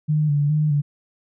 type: tone with vibrato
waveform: sine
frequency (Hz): 148.6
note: D3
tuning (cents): +21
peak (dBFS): -16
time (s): 0.08-0.82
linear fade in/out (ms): 20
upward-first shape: square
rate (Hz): 2.4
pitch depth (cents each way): 42
effects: none